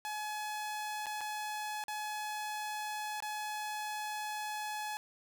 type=tone with dropouts; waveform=sawtooth; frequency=848 Hz; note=G#5; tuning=36 cents sharp; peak=-33 dBFS; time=0.05-4.97 s; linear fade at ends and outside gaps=0 ms; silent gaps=1.059-1.067 / 1.208-1.213 / 1.839-1.882 / 3.203-3.224 s; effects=none